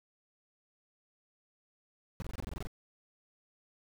brown noise bursts, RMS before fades -38 dBFS, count 11, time 2.2-2.671 s, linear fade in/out 0 ms, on 21 ms, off 24 ms, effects none

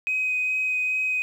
sine tone with vibrato, 2516 Hz, D#7, 19 cents sharp, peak -21 dBFS, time 0.07-1.22 s, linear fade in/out 0 ms, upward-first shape sine, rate 2.4 Hz, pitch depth 8 cents each way, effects tanh soft clip ceiling -17 dBFS + 9-bit

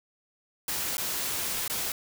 white noise with dropouts, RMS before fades -31 dBFS, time 0.68-1.92 s, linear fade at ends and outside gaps 2 ms, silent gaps 0.97-0.98 / 1.679-1.698 s, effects none

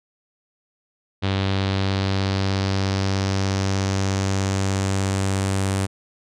sawtooth tone with low-pass filter sweep, 96.8 Hz, G2, 21 cents flat, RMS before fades -22 dBFS, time 1.22-5.87 s, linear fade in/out 20 ms, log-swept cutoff 3700 to 9000 Hz, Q 2.6, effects none

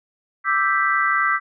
sine chord, E minor seventh, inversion third, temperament equal, 1174.7 / 1318.5 / 1568 / 1975.5 Hz, D6 / E6 / G6 / B6, 0 / 0 / 0 / 0 cents, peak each -22 dBFS, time 0.44-1.4 s, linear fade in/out 50 ms, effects none

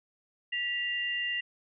sine tone pair together, 1948.5 / 2794 Hz, B6 / F7, -24 / 0 cents, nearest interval tritone, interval 624 cents, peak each -32 / -32 dBFS, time 0.52-1.41 s, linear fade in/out 10 ms, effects none

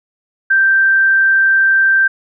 sine tone, 1568 Hz, G6, in tune, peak -8 dBFS, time 0.5-2.08 s, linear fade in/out 10 ms, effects none

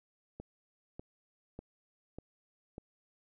click train, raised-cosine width 2 ms, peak -30 dBFS, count 5, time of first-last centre 0.4-2.781 s, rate 1.68 Hz, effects none

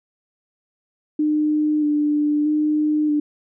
sine tone with vibrato, 299.9 Hz, D4, 36 cents sharp, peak -16 dBFS, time 1.19-3.2 s, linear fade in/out 5 ms, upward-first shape square, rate 0.79 Hz, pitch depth 18 cents each way, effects none

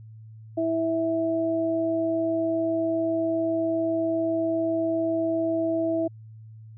sine tone pair together, 327.5 / 655 Hz, E4 / E5, -11 / -11 cents, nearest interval octave, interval 1200 cents, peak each -25 dBFS, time 0.57-6.08 s, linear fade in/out 10 ms, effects added 110 Hz sine -42 dBFS peak until 6.77 s

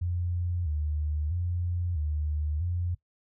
sine tone with vibrato, 81.4 Hz, E2, 21 cents flat, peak -27 dBFS, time 0.01-2.95 s, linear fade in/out 10 ms, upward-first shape square, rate 0.77 Hz, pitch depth 130 cents each way, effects noise-tail reverb RT60 0.1 s tail -18 dB re dry

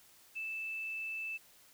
sine tone, 2637 Hz, E7, in tune, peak -37 dBFS, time 0.35-1.38 s, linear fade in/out 20 ms, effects white hiss -62 dBFS RMS until 1.73 s

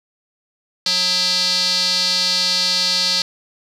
square tone with band-pass filter, 181.8 Hz, F#3, 30 cents flat, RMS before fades -18 dBFS, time 0.86-3.22 s, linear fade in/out 2 ms, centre 4500 Hz, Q 6.1, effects none

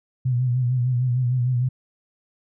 sine tone with vibrato, 124.9 Hz, B2, 20 cents sharp, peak -18 dBFS, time 0.25-1.69 s, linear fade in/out 10 ms, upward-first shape sine, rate 6.6 Hz, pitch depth 61 cents each way, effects none

